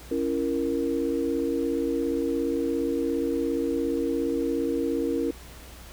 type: chord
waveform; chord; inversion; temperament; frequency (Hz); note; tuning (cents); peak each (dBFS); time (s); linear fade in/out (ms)
sine; A# diminished; first; equal with one note detuned; 277.2 / 334.4 / 466.2; C#4 / E4 / A#4; 0 / +25 / 0; -28; 0.11-5.31; 5
effects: added 60 Hz sine -45 dBFS peak until 5.92 s + pink hiss -47 dBFS RMS until 5.92 s